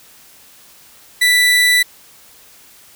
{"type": "tone", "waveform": "30% pulse", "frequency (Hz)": 1976, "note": "B6", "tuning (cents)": 0, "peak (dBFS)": -7, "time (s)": [1.21, 1.83], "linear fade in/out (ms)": 10, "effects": ["white hiss -45 dBFS RMS until 2.95 s"]}